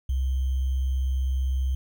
sine tone with sample-and-hold, 65.41 Hz, C2, in tune, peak -22 dBFS, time 0.09-1.75 s, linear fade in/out 5 ms, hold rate 3150 Hz, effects none

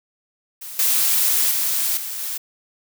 blue noise with level steps, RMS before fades -34 / -18 / -21 / -29 / -27 dBFS, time 0.61-2.38 s, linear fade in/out 10 ms, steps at 0.79 / 1.51 / 1.97 / 2.19 s, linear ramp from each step 2 ms, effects none

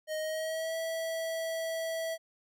square tone with pitch glide, 622.3 to 652.9 Hz, D#5 to E5, 0 to -17 cents, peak -33 dBFS, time 0.07-2.18 s, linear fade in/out 50 ms, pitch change +83 cents, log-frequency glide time 0.19-0.76 s, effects none

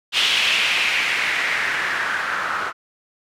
blue noise with low-pass filter sweep, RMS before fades -21 dBFS, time 0.12-2.73 s, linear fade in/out 50 ms, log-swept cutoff 3100 to 1300 Hz, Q 3.2, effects none

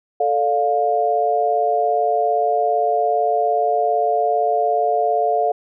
sine chord, D minor, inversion second, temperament just, 440.5 / 587.3 / 704.8 Hz, A4 / D5 / F5, +2 / 0 / +16 cents, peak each -21 / -23 / -17 dBFS, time 0.2-5.52 s, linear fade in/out 5 ms, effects none

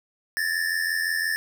square tone pair together, 1726.2 / 1812 Hz, A6 / A#6, -34 / -50 cents, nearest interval minor second, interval 84 cents, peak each -27 dBFS, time 0.37-1.36 s, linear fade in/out 0 ms, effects none

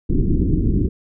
pink low-pass noise, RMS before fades -17 dBFS, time 0.09-0.89 s, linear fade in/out 10 ms, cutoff 360 Hz, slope 48 dB/octave, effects none

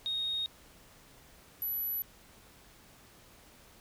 sine tone pair in turn, 3729 / 11873 Hz, A#7 / F#9, 0 / +5 cents, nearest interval octave + minor sixth, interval 2005 cents, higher second, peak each -30 / -31 dBFS, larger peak first, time 0.06-0.46 / 1.62-2.02 s, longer neither, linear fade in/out 0 ms, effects tanh soft clip ceiling -26 dBFS + pink hiss -58 dBFS RMS until 3.8 s

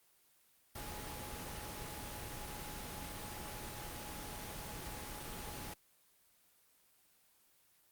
sine tone in noise, 840 Hz, G#5, 19 cents sharp, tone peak -51 dBFS, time 0.75-5.74 s, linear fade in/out 5 ms, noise pink, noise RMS -45 dBFS, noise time 0.75-5.74 s, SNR -9 dB, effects white hiss -70 dBFS RMS until 7.91 s + Opus 24 kbps

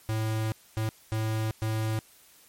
square tone bursts at uneven times, 110 Hz, A2, in tune, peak -27 dBFS, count 4, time 0.09-0.52 / 0.77-0.89 / 1.12-1.51 / 1.62-1.99 s, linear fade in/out 0 ms, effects white hiss -57 dBFS RMS until 2.48 s + MP3 64 kbps

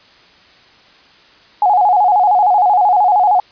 sine tone with vibrato, 780 Hz, G5, 9 cents flat, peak -8 dBFS, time 1.62-3.4 s, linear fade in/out 2 ms, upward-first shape square, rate 13 Hz, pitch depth 120 cents each way, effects white hiss -46 dBFS RMS until 3.51 s + resampled to 11025 Hz

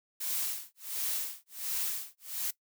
blue noise with tremolo, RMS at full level -32 dBFS, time 0.2-2.51 s, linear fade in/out 10 ms, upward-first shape sine, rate 1.4 Hz, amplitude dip 100%, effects noise-tail reverb RT60 0.1 s tail -19 dB re dry

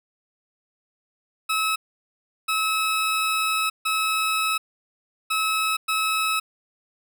20% pulse tone bursts at uneven times, 1293 Hz, E6, 34 cents flat, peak -16 dBFS, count 5, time 1.49-1.76 / 2.48-3.7 / 3.85-4.58 / 5.3-5.77 / 5.88-6.4 s, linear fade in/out 10 ms, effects none

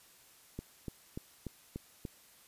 click train, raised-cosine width 3 ms, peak -26 dBFS, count 6, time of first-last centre 0.59-2.052 s, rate 3.42 Hz, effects white hiss -61 dBFS RMS until 2.47 s + resampled to 32000 Hz

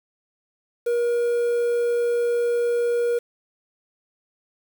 triangle tone with quantisation, 476.2 Hz, A#4, 37 cents sharp, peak -17 dBFS, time 0.86-3.19 s, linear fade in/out 10 ms, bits 7, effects none

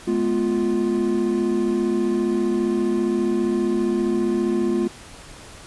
triangle chord, F diminished, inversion first, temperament equal with one note detuned, 211.9 / 246.9 / 349.2 Hz, Ab3 / Cb4 / F4, +35 / 0 / 0 cents, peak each -22 / -23 / -19 dBFS, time 0.07-4.88 s, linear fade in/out 10 ms, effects pink hiss -42 dBFS RMS until 5.66 s + resampled to 24000 Hz

